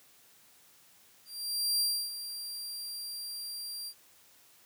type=tone with ADSR envelope; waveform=sawtooth; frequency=4740 Hz; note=D8; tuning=15 cents sharp; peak=-23 dBFS; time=1.25-3.94 s; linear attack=550 ms; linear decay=300 ms; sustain=-12 dB; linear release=64 ms; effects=white hiss -61 dBFS RMS until 4.65 s + high-pass 60 Hz 12 dB/octave